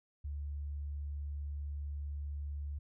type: tone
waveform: sine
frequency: 72.3 Hz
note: D2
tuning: 27 cents flat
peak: -37 dBFS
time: 0.24-2.79 s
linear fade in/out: 10 ms
effects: none